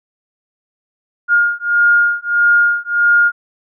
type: beating tone pair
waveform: sine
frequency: 1418 / 1419.6 Hz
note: F6 / F6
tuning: +26 / +28 cents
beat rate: 1.6 Hz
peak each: -13 / -13 dBFS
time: 1.28-3.32 s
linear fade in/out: 50 ms
effects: none